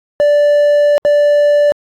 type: tone bursts at uneven times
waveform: triangle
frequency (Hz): 585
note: D5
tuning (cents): -7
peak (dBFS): -5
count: 2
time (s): 0.2-0.98 / 1.05-1.72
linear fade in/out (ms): 0
effects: AAC 64 kbps